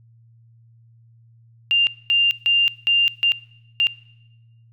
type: tone bursts at uneven times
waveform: sine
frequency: 2794 Hz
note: F7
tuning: in tune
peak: -14 dBFS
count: 6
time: 1.71-1.87 / 2.1-2.31 / 2.46-2.68 / 2.87-3.08 / 3.23-3.32 / 3.8-3.87 s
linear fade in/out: 0 ms
effects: noise-tail reverb RT60 1.0 s tail -21 dB re dry + added 115 Hz sine -49 dBFS peak until 4.72 s